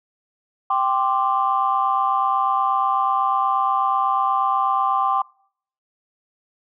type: chord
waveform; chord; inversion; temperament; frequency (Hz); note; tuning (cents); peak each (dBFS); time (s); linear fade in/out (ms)
sine; G suspended fourth; none; equal; 784 / 1046.5 / 1174.7; G5 / C6 / D6; 0 / 0 / 0; -21; 0.7-5.22; 5
effects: noise-tail reverb RT60 0.6 s tail -25 dB re dry + tanh soft clip ceiling -7 dBFS